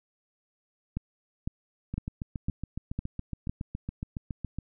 two click trains, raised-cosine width 5 ms, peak -21 / -18 dBFS, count 20 / 6, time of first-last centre 1.94-4.586 / 0.97-3.495 s, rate 7.18 / 1.98 Hz, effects none

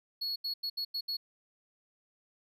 triangle tone bursts at uneven times, 4355 Hz, C#8, 31 cents flat, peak -31 dBFS, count 6, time 0.21-0.36 / 0.44-0.54 / 0.63-0.7 / 0.77-0.85 / 0.94-1.01 / 1.08-1.17 s, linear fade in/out 10 ms, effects none

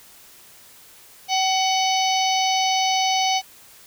harmonic tone with a mistuned harmonic, 747 Hz, F#5, 16 cents sharp, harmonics 1 / 3 / 4 / 5 / 6 / 7 / 8, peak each -20 / -28 / -26 / -31 / -29 / -33 / -28 dBFS, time 1.28-3.42 s, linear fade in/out 50 ms, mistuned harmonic 1, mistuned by +33 cents, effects white hiss -48 dBFS RMS until 3.86 s

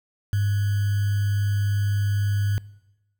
sine tone with sample-and-hold, 101.3 Hz, G#2, 43 cents flat, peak -19 dBFS, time 0.33-2.58 s, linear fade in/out 0 ms, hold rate 1575 Hz, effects noise-tail reverb RT60 1.0 s tail -22 dB re dry

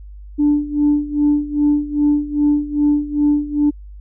sine tone with tremolo, 293.7 Hz, D4, in tune, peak -9 dBFS, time 0.38-3.71 s, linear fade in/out 20 ms, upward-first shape sine, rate 2.5 Hz, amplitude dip 85%, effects tanh soft clip ceiling -7 dBFS + added 50 Hz sine -33 dBFS peak until 4 s

